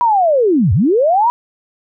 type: linear two-way sweep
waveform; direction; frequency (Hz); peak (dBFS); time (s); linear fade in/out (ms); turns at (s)
sine; down then up; 987.8 to 80 to 987.8; -9; 0.01-1.3; 0; 0.73
effects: none